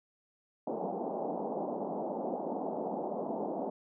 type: band-pass noise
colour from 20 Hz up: white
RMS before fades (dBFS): -36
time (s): 0.67-3.7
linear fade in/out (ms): 5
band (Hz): 180 to 830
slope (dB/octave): 48
effects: none